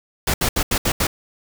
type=noise bursts at uneven times; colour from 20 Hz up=pink; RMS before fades=-19 dBFS; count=6; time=0.27-0.34 / 0.41-0.49 / 0.56-0.63 / 0.71-0.78 / 0.85-0.92 / 1-1.07 s; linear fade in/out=5 ms; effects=none